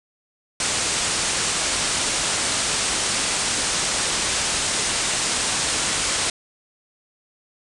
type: low-pass noise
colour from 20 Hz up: white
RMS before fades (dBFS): -23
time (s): 0.6-6.3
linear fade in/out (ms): 2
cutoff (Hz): 9500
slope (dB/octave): 96
effects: none